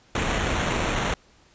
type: noise with sample-and-hold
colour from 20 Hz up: pink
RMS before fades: -25 dBFS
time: 0.15-1.14 s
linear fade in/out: 2 ms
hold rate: 4900 Hz
effects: pink hiss -57 dBFS RMS until 1.54 s + resampled to 16000 Hz